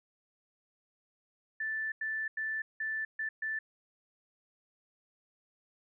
sine tone bursts at uneven times, 1760 Hz, A6, in tune, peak -32 dBFS, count 6, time 1.6-1.92 / 2.01-2.28 / 2.37-2.62 / 2.8-3.05 / 3.19-3.29 / 3.42-3.59 s, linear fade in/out 5 ms, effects none

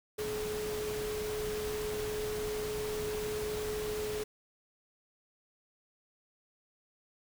sine tone in noise, 424.9 Hz, G#4, 40 cents sharp, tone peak -34 dBFS, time 0.18-4.24 s, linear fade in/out 10 ms, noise pink, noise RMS -41 dBFS, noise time 0.18-4.24 s, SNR +4 dB, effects none

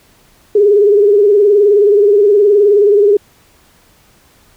sine tone with vibrato, 409.7 Hz, G#4, 24 cents flat, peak -5 dBFS, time 0.55-3.17 s, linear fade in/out 5 ms, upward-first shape sine, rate 19 Hz, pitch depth 72 cents each way, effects pink hiss -49 dBFS RMS until 4.56 s

